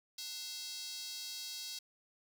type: tone with high-pass filter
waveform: square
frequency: 296.6 Hz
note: D4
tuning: 17 cents sharp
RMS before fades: -44 dBFS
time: 0.18-1.79 s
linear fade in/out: 5 ms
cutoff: 4400 Hz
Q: 3.1
effects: none